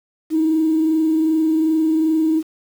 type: tone with frequency modulation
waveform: sine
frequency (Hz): 317.3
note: D#4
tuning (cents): +34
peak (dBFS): -13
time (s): 0.3-2.43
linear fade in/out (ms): 50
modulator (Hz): 22.6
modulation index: 0.3
effects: tanh soft clip ceiling -9 dBFS + 7-bit